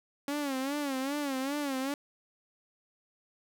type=tone with vibrato; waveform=sawtooth; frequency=277.2 Hz; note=C#4; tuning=in tune; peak=-27 dBFS; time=0.28-1.94 s; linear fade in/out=2 ms; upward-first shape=sine; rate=2.5 Hz; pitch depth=110 cents each way; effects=none